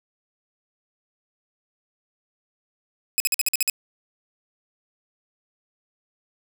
5% pulse tone bursts, 2545 Hz, D#7, 39 cents sharp, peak -9 dBFS, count 8, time 3.18-3.698 s, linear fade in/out 0 ms, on 21 ms, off 50 ms, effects none

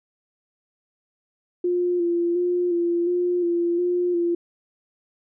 sine tone with vibrato, 349.2 Hz, F4, in tune, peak -19 dBFS, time 1.64-4.35 s, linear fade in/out 5 ms, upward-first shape square, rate 1.4 Hz, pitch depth 27 cents each way, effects none

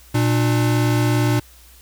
square tone pair together, 118.73 / 298.8 Hz, A#2 / D4, +32 / +30 cents, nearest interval octave + major third, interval 1598 cents, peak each -17 / -22 dBFS, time 0.14-1.4 s, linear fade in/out 10 ms, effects added 60 Hz sine -47 dBFS peak until 1.81 s + white hiss -49 dBFS RMS until 1.81 s

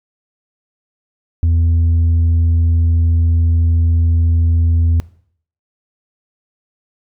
sine tone, 83.1 Hz, E2, 15 cents sharp, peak -7 dBFS, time 1.43-5 s, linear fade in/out 0 ms, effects noise-tail reverb RT60 0.6 s tail -23 dB re dry + tanh soft clip ceiling -9 dBFS

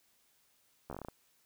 slowing click train, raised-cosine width 1 ms, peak -28 dBFS, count 9, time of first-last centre 0.9-1.085 s, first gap 13 ms, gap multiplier 1.16, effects white hiss -71 dBFS RMS until 1.45 s

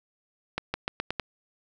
accelerating click train, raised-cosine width 0.3 ms, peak -12 dBFS, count 6, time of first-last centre 0.58-1.197 s, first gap 160 ms, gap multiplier 0.87, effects none

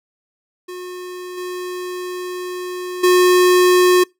square tone with level steps, 361.9 Hz, F#4, 38 cents flat, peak -29 / -25 / -10 dBFS, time 0.68-4.04 s, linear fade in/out 10 ms, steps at 1.37 / 3.03 s, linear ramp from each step 10 ms, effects noise-tail reverb RT60 0.2 s tail -25 dB re dry

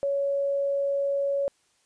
sine tone, 559 Hz, C#5, 14 cents sharp, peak -23 dBFS, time 0.03-1.48 s, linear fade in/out 0 ms, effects white hiss -67 dBFS RMS until 1.85 s + resampled to 22050 Hz

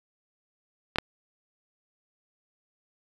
clicks, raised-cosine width 0.3 ms, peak -11 / -6 dBFS, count 2, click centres 0.959 / 0.985 s, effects 7-bit

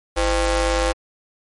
sawtooth ring-modulated tone, 282.4 Hz, C#4, 32 cents sharp, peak -10 dBFS, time 0.16-0.93 s, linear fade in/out 20 ms, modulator 232 Hz, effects MP3 48 kbps

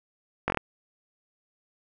slowing click train, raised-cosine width 0.5 ms, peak -10 dBFS, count 5, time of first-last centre 0.48-0.573 s, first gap 20 ms, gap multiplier 1.1, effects none

